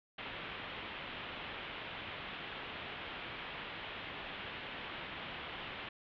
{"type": "low-pass noise", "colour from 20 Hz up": "white", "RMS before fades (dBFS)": -45, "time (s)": [0.18, 5.89], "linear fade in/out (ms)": 5, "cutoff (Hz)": 3400, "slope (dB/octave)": 48, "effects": []}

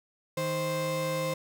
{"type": "tone pair together", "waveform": "35% pulse", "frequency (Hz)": [157.29, 523.3], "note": ["D#3", "C5"], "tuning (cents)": [19, 0], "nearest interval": "octave + major sixth", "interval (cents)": 2081, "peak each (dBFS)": [-32, -28], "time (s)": [0.37, 1.34], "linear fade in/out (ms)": 5, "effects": []}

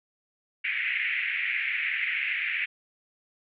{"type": "band-pass noise", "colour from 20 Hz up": "pink", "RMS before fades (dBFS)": -29, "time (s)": [0.64, 2.66], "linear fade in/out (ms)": 10, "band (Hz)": [1900, 2500], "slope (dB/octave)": 48, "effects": []}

